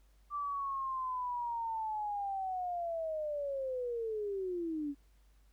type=linear sweep; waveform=sine; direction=down; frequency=1174.7 to 277.2 Hz; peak=-34 dBFS; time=0.3-4.95 s; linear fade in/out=50 ms; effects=added 50 Hz sine -62 dBFS peak until 5.52 s + pink hiss -74 dBFS RMS until 5.52 s